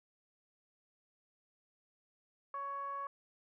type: tone with low-pass filter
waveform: 15% pulse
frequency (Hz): 558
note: C#5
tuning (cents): +11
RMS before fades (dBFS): -41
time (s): 2.54-3.07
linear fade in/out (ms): 2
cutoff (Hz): 1200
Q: 8.9
effects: none